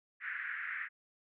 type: band-pass noise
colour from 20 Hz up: white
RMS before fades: -40 dBFS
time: 0.2-0.89 s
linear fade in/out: 50 ms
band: 1500 to 2000 Hz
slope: 48 dB/octave
effects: none